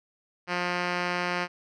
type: tone with low-pass filter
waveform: 5% pulse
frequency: 177.4 Hz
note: F3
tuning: 27 cents sharp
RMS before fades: -29 dBFS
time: 0.47-1.48 s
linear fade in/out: 50 ms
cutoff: 3600 Hz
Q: 1.7
effects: none